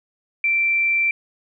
sine tone, 2347 Hz, D7, 2 cents flat, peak -16 dBFS, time 0.44-1.11 s, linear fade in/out 2 ms, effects none

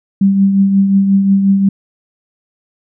sine tone with tremolo, 196 Hz, G3, in tune, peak -5 dBFS, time 0.21-1.69 s, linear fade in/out 5 ms, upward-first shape triangle, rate 5.6 Hz, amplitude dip 50%, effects none

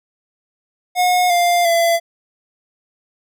square tone with pitch steps, 723 / 699.2 / 676.1 Hz, F#5 / F5 / E5, -40 / +2 / +44 cents, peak -13 dBFS, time 0.95-2 s, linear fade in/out 50 ms, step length 350 ms, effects none

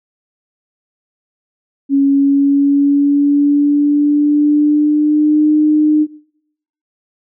sine tone with pitch glide, 277.2 to 304 Hz, C#4 to D#4, 0 to -40 cents, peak -8 dBFS, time 1.89-6.07 s, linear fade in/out 50 ms, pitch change +160 cents, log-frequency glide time 2.05-5.52 s, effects noise-tail reverb RT60 0.8 s tail -22 dB re dry

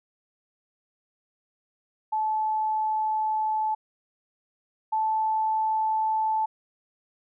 sine tone pair in turn, 867 / 874.5 Hz, A5 / A5, -26 / -11 cents, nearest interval unison, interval 15 cents, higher second, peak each -23 / -22 dBFS, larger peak second, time 2.12-3.75 / 4.92-6.46 s, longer first, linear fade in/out 10 ms, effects none

